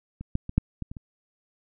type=clicks; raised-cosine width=5 ms; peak=-24 / -12 / -21 / -7 / -19 / -25 / -26 dBFS; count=7; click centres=0.21 / 0.354 / 0.494 / 0.58 / 0.823 / 0.915 / 0.968 s; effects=none